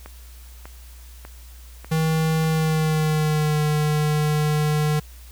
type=click train; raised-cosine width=0.5 ms; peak=-23 dBFS; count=5; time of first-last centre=0.06-2.441 s; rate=1.68 Hz
type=tone with pitch glide; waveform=square; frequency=159.4 to 151.15 Hz; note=D#3 to D#3; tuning=+42 to -50 cents; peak=-19 dBFS; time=1.91-5 s; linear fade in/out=10 ms; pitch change=-92 cents; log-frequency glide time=2.48-3.6 s
effects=added 60 Hz sine -40 dBFS peak until 5.31 s + white hiss -50 dBFS RMS until 5.31 s